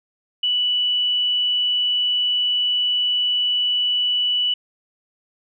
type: tone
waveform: sine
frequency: 2960 Hz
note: F#7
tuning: in tune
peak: -17 dBFS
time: 0.43-4.54 s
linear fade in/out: 5 ms
effects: none